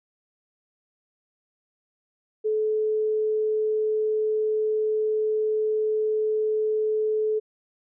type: tone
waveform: sine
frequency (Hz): 431.5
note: A4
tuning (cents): -34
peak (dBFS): -21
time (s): 2.44-7.4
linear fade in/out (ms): 20
effects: none